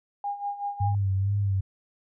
sine tone with tremolo, 811 Hz, G#5, 41 cents flat, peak -26 dBFS, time 0.24-0.95 s, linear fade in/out 2 ms, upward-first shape sine, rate 5.3 Hz, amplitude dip 75%
sine tone with vibrato, 98.7 Hz, G2, 12 cents sharp, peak -22 dBFS, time 0.8-1.61 s, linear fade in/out 10 ms, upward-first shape sine, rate 2.2 Hz, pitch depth 52 cents each way
effects none

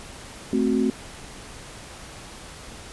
sine chord, F# diminished, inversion first, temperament equal, 220 / 261.6 / 370 Hz, A3 / C4 / F#4, 0 / 0 / 0 cents, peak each -23 / -22 / -25 dBFS, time 0.53-0.9 s, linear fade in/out 2 ms, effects pink hiss -41 dBFS RMS until 2.92 s + resampled to 24000 Hz

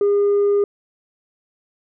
sine tone with tanh clipping, 406 Hz, G#4, 39 cents flat, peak -14 dBFS, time 0.01-0.64 s, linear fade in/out 2 ms, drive 1 dB, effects none

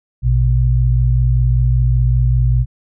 sine tone pair together, 58.24 / 123.4 Hz, A#1 / B2, -1 / -1 cents, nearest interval octave + minor second, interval 1300 cents, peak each -13 dBFS, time 0.22-2.66 s, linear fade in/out 50 ms, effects none

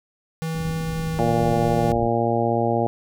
square tone with pitch glide, 161.8 to 160.78 Hz, E3 to E3, -32 to -43 cents, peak -25 dBFS, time 0.42-1.92 s, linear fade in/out 0 ms, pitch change -11 cents, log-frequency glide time 0.97-1.15 s
pink low-pass noise, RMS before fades -33 dBFS, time 0.54-2.08 s, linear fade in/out 10 ms, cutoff 290 Hz, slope 24 dB/octave
harmonic tone, 116.54 Hz, A#2, in tune, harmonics 1 / 2 / 3 / 4 / 5 / 6 / 7, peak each -26 / -26 / -26 / -26 / -26 / -26 / -26 dBFS, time 1.19-2.87 s, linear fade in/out 0 ms
effects none

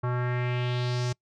square tone with low-pass filter sweep, 123.47 Hz, B2, in tune, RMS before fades -28 dBFS, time 0.03-1.13 s, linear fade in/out 10 ms, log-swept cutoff 1200 to 6400 Hz, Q 2.5, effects noise-tail reverb RT60 0.1 s tail -25 dB re dry

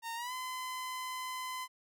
sawtooth tone with pitch glide, 920 to 1020.8 Hz, A#5 to C6, -23 to -43 cents, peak -34 dBFS, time 0.02-1.68 s, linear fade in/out 50 ms, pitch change +180 cents, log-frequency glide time 0.15-0.33 s, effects none

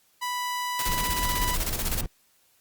sawtooth tone, 987.8 Hz, B5, in tune, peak -24 dBFS, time 0.21-1.56 s, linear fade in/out 20 ms
white noise with tremolo, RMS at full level -29 dBFS, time 0.79-2.01 s, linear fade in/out 2 ms, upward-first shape square, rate 16 Hz, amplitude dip 65%
brown noise, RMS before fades -30 dBFS, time 0.86-2.06 s, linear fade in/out 2 ms
effects white hiss -64 dBFS RMS until 2.6 s + Opus 48 kbps

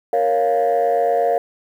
sine chord, Bb minor, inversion none, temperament equal, 466.2 / 554.4 / 698.5 Hz, Bb4 / Db5 / F5, 0 / 0 / 0 cents, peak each -18 / -19 / -16 dBFS, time 0.13-1.38 s, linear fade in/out 2 ms, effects tanh soft clip ceiling -10 dBFS + 8-bit

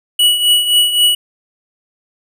square tone with tremolo, 2934 Hz, F#7, 15 cents flat, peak -7 dBFS, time 0.19-1.15 s, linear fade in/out 5 ms, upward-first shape triangle, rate 3.8 Hz, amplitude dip 70%, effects none

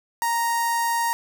sawtooth tone with notch filter, 932.3 Hz, A#5, in tune, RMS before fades -23 dBFS, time 0.22-1.13 s, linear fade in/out 0 ms, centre 3200 Hz, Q 0.94, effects none

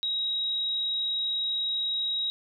sine tone, 3816 Hz, A#7, 40 cents sharp, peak -26 dBFS, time 0.03-2.3 s, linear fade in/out 0 ms, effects none

